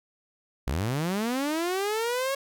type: linear sweep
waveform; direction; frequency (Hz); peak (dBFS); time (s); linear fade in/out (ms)
sawtooth; up; 55.4 to 554.4; -22; 0.67-2.35; 5
effects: none